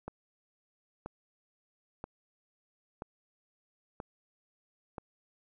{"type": "click train", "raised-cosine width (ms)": 1, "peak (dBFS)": -25, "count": 6, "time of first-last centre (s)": [0.08, 4.982], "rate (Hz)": 1.02, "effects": []}